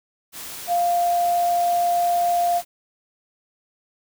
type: tone in noise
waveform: sine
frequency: 698.5 Hz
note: F5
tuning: in tune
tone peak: -17 dBFS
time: 0.67-2.62 s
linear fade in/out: 50 ms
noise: white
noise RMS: -35 dBFS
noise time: 0.32-2.65 s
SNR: +15 dB
effects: none